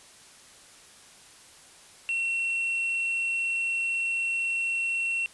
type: tone with tanh clipping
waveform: sine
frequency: 2718 Hz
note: F7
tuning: 48 cents flat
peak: -26 dBFS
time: 2.09-5.26 s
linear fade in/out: 0 ms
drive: 2 dB
effects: white hiss -52 dBFS RMS until 5.33 s + resampled to 24000 Hz